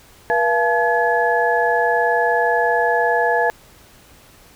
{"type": "tone cluster", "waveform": "sine", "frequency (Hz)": [481.2, 683, 864, 1695], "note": ["B4", "F5", "A5", "G#6"], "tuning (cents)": [-45, -39, -32, 35], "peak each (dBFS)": -20, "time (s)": [0.3, 3.5], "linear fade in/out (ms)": 0, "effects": ["pink hiss -48 dBFS RMS until 4.55 s"]}